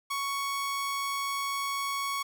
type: tone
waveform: sawtooth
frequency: 1112 Hz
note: C#6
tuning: 5 cents sharp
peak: -26 dBFS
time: 0.1-2.23 s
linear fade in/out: 10 ms
effects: none